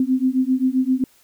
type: beating tone pair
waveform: sine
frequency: 255.2 / 262.8 Hz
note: C4 / C4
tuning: -43 / +8 cents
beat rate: 7.6 Hz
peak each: -19 dBFS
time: 0-1.04 s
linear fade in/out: 2 ms
effects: white hiss -56 dBFS RMS until 1.23 s